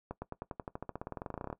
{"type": "accelerating click train", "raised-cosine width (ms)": 1, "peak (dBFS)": -24, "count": 25, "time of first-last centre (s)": [0.11, 1.528], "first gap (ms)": 110, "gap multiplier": 0.94, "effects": ["noise-tail reverb RT60 0.1 s tail -18 dB re dry"]}